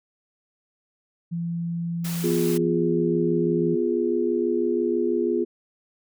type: tone with pitch glide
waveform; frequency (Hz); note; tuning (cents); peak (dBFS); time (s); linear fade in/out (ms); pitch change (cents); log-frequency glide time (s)
sine; 169.5 to 167.36; E3 to E3; +49 to +27; -25; 1.31-3.76; 20; -22; 2.34-3.59
type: noise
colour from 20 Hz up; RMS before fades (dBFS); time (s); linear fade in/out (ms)
white; -35; 2.04-2.58; 10
type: chord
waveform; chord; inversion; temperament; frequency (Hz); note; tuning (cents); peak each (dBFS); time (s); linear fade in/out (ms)
sine; F diminished; second; equal; 246.9 / 349.2 / 415.3; Cb4 / F4 / Ab4; 0 / 0 / 0; -27 / -23 / -25; 2.23-5.45; 20
effects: none